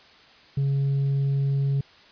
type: tone with tanh clipping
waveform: triangle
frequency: 138.4 Hz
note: C#3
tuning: 2 cents flat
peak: -21 dBFS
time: 0.57-1.81 s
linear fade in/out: 5 ms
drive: 7 dB
effects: white hiss -52 dBFS RMS until 2.11 s + resampled to 11025 Hz